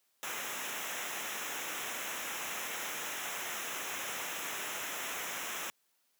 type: noise with comb filter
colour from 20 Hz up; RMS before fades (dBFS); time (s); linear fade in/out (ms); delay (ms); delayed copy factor
pink; -39; 0.23-5.7; 0; 0.22; -0.8
effects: white hiss -75 dBFS RMS until 6.19 s + high-pass 200 Hz 12 dB/octave